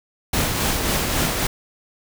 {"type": "noise with tremolo", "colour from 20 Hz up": "pink", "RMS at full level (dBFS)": -20, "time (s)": [0.33, 1.47], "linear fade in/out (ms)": 5, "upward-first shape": "sine", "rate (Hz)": 3.7, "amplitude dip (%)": 35, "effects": []}